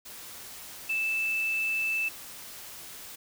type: tone in noise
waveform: sine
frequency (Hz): 2637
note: E7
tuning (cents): 0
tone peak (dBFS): -26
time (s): 0.89-2.09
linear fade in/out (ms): 10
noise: white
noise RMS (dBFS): -44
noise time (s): 0.05-3.16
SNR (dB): +15
effects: none